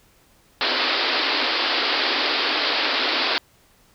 white band-pass noise, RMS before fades -22 dBFS, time 0.61-3.38 s, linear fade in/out 0 ms, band 250 to 4900 Hz, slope 96 dB/octave, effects pink hiss -57 dBFS RMS until 3.94 s

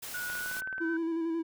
white noise, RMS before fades -41 dBFS, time 0.02-0.61 s, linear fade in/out 10 ms
sine tone with pitch glide, 1463 to 1534.8 Hz, F#6 to G6, -20 to -37 cents, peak -34 dBFS, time 0.14-0.97 s, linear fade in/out 5 ms, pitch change +83 cents, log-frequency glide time 0.4-0.68 s
click train, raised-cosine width 0.5 ms, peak -30 dBFS, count 10, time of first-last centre 0.3-0.781 s, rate 18.7 Hz
triangle tone with vibrato, 329.6 Hz, E4, in tune, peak -27 dBFS, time 0.8-1.43 s, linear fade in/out 20 ms, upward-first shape square, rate 11 Hz, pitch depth 25 cents each way
effects none

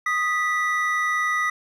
triangle tone pair together, 1244.5 / 1961.9 Hz, D#6 / B6, 0 / -12 cents, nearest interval minor sixth, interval 788 cents, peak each -22 / -21 dBFS, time 0.06-1.5 s, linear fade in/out 5 ms, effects none

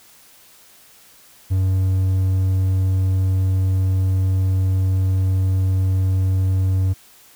triangle tone, 94.2 Hz, F#2, 32 cents sharp, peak -13 dBFS, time 1.5-6.94 s, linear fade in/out 20 ms, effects white hiss -49 dBFS RMS until 7.35 s

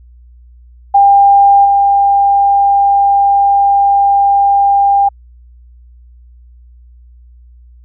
sine tone with level steps, 799 Hz, G5, 33 cents sharp, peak -3 / -6 dBFS, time 0.94-5.09 s, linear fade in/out 10 ms, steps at 1.64 s, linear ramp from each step 20 ms, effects added 60 Hz sine -37 dBFS peak until 7.84 s

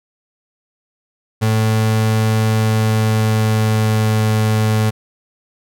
35% pulse tone with pitch glide, 110 to 108.74 Hz, A2 to A2, 0 to -20 cents, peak -11 dBFS, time 1.41-4.91 s, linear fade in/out 20 ms, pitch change -20 cents, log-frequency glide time 2.46-4.27 s, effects none

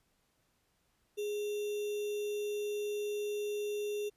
sine tone with sample-and-hold, 415.3 Hz, G#4, in tune, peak -33 dBFS, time 1.17-4.1 s, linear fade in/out 20 ms, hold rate 3150 Hz, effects pink hiss -75 dBFS RMS until 4.16 s + resampled to 32000 Hz

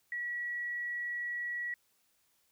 sine tone, 1929 Hz, B6, 41 cents flat, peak -34 dBFS, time 0.12-1.74 s, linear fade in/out 2 ms, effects white hiss -73 dBFS RMS until 2.51 s

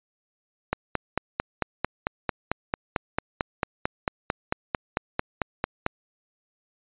click train, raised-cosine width 0.5 ms, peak -8 dBFS, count 24, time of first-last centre 0.73-5.864 s, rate 4.48 Hz, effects resampled to 8000 Hz

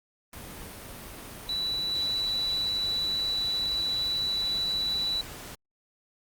sine tone in noise, 3951 Hz, B7, in tune, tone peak -26 dBFS, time 1.49-5.21 s, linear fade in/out 2 ms, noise pink, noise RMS -42 dBFS, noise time 0.33-5.55 s, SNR +13 dB, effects Opus 32 kbps

